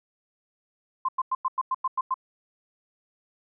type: tone bursts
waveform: sine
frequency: 1044 Hz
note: C6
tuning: 4 cents flat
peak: -22 dBFS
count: 9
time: 1.05-2.142 s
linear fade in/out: 5 ms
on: 36 ms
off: 96 ms
effects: none